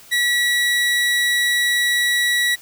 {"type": "tone", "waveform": "30% pulse", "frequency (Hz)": 1937, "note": "B6", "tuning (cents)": -34, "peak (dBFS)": -13, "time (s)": [0.11, 2.56], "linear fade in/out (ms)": 20, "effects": ["white hiss -45 dBFS RMS until 2.61 s"]}